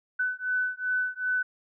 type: beating tone pair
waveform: sine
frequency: 1501 / 1503.6 Hz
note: F#6 / F#6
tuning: +24 / +27 cents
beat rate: 2.6 Hz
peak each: -29 dBFS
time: 0.19-1.43 s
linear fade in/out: 10 ms
effects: none